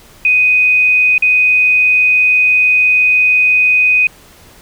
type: tone with dropouts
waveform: sine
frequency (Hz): 2497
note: D#7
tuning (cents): +6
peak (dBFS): -7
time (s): 0.25-4.07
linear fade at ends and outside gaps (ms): 2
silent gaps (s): 1.18-1.223
effects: pink hiss -42 dBFS RMS until 4.61 s

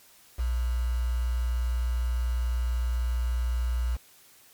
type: tone with quantisation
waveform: sine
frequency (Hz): 60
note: B1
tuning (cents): -49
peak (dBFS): -24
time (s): 0.38-3.97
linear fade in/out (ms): 20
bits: 7
effects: white hiss -56 dBFS RMS until 4.53 s + MP3 96 kbps

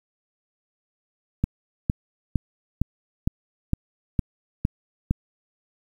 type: click train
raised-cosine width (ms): 5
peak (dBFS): -8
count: 9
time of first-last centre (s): 1.44-5.11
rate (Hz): 2.18
effects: 8-bit

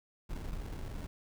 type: noise with sample-and-hold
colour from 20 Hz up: brown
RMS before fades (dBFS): -40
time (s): 0.29-1.07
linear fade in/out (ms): 5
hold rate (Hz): 1225
effects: none

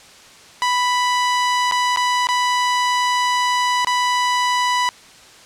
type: tone with dropouts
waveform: sawtooth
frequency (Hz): 989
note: B5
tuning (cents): +2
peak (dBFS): -12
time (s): 0.62-4.89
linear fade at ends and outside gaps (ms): 0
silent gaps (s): 1.712-1.721 / 1.961-1.972 / 2.27-2.288 / 3.847-3.871
effects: white hiss -44 dBFS RMS until 5.45 s + low-pass 7000 Hz 12 dB/octave

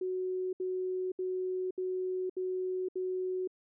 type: tone bursts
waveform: sine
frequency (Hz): 370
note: F#4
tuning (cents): 0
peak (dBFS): -31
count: 6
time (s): 0.01-3.475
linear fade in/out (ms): 5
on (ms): 520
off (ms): 69
effects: none

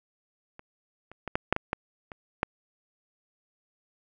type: clicks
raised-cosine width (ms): 0.5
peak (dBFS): -29 / -30 / -19 / -10 / -6 / -12 / -12 / -25 / -9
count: 9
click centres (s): 0.594 / 1.116 / 1.277 / 1.355 / 1.526 / 1.564 / 1.731 / 2.118 / 2.431
effects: none

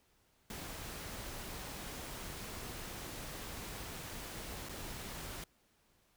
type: noise with dropouts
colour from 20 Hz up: pink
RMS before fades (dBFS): -45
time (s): 0.5-5.44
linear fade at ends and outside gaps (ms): 2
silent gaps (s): 4.688-4.693
effects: pink hiss -72 dBFS RMS until 6.16 s

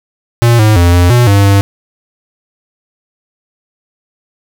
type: tone with pitch steps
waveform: square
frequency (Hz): 118.2 / 107.7 / 86.8 / 88.1 / 121.6 / 100.1 / 99.4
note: A#2 / A2 / F2 / F2 / B2 / G2 / G2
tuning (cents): +24 / -37 / -10 / +16 / -26 / +37 / +25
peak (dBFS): -5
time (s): 0.42-1.61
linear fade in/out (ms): 0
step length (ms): 170
effects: none

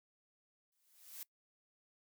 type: noise with exponential growth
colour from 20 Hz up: blue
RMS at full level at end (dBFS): -45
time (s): 0.72-1.23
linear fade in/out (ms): 2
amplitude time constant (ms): 110
effects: noise-tail reverb RT60 0.1 s tail -21 dB re dry

